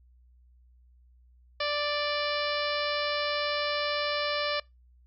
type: harmonic tone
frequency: 587.3 Hz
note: D5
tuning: in tune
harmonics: 1 / 2 / 3 / 4 / 5 / 6 / 7 / 8 / 9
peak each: -31 / -34 / -36 / -37 / -38 / -39 / -39 / -40 / -41 dBFS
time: 1.6-4.6 s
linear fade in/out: 5 ms
effects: noise-tail reverb RT60 0.2 s tail -24 dB re dry + added 61 Hz sine -56 dBFS peak until 5.06 s